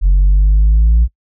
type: exponential sweep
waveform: sine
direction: up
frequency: 44.88 to 57.8 Hz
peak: -4 dBFS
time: 0.01-1.08 s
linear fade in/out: 50 ms
effects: noise-tail reverb RT60 0.1 s tail -23 dB re dry + tanh soft clip ceiling -5 dBFS